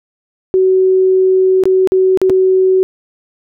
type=tone with dropouts; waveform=sine; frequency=375.7 Hz; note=F#4; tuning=26 cents sharp; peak=-7 dBFS; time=0.54-2.83 s; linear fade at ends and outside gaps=0 ms; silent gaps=1.637-1.655 / 1.874-1.92 / 2.174-2.216 / 2.297-2.302 s; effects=none